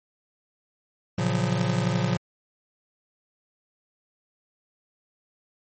square chord, Gb major seventh, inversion first, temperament just, 115.62 / 138.75 / 173.43 / 185 Hz, Bb2 / Db3 / F3 / Gb3, -14 / +2 / -12 / 0 cents, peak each -28 / -29 / -28 / -30 dBFS, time 1.18-2.17 s, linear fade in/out 5 ms, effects MP3 32 kbps

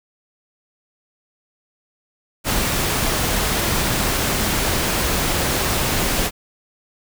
pink noise, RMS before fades -20 dBFS, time 2.44-6.31 s, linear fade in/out 50 ms, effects none

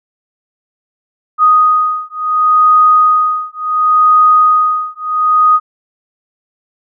sine beating tone pair, 1244.5 / 1245.2 Hz, D#6 / D#6, 0 / +1 cents, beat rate 0.7 Hz, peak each -10 dBFS, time 1.38-5.6 s, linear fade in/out 50 ms, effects none

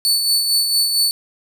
sawtooth tone with tremolo, 4480 Hz, C#8, 18 cents sharp, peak -10 dBFS, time 0.05-1.11 s, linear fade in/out 0 ms, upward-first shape sine, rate 4.4 Hz, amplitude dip 45%, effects none

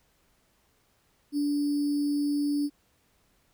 sine tone with sample-and-hold, 289.8 Hz, D4, 23 cents flat, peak -24 dBFS, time 1.32-2.7 s, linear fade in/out 50 ms, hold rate 4900 Hz, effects pink hiss -68 dBFS RMS until 3.53 s

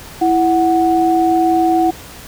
sine tone pair together, 331 / 740 Hz, E4 / F#5, +7 / 0 cents, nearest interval octave + major second, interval 1393 cents, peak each -13 / -13 dBFS, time 0.21-1.91 s, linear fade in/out 10 ms, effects pink hiss -35 dBFS RMS until 2.27 s

